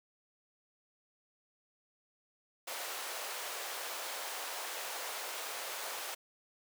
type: high-pass noise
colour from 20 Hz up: pink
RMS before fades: -41 dBFS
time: 2.67-6.15 s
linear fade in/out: 10 ms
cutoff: 510 Hz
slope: 24 dB/octave
effects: none